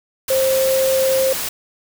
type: tone in noise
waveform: sine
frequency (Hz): 529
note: C5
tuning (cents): +19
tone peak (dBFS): -14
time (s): 0.3-1.33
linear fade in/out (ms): 5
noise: white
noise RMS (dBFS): -24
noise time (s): 0.28-1.49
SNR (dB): +7
effects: none